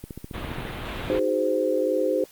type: click train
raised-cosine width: 3 ms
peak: -22 dBFS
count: 10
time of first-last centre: 0.04-0.652 s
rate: 14.7 Hz
type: low-pass noise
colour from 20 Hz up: pink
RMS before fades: -33 dBFS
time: 0.33-1.2 s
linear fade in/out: 20 ms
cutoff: 3800 Hz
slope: 48 dB/octave
type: chord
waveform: sine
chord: Ab dominant seventh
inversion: second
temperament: just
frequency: 311.5 / 373.8 / 415.3 / 519.1 Hz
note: Eb4 / Gb4 / Ab4 / C5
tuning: +2 / +18 / 0 / -14 cents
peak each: -28 / -28 / -28 / -23 dBFS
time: 1.1-2.24 s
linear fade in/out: 0 ms
effects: white hiss -52 dBFS RMS until 2.31 s + Opus 32 kbps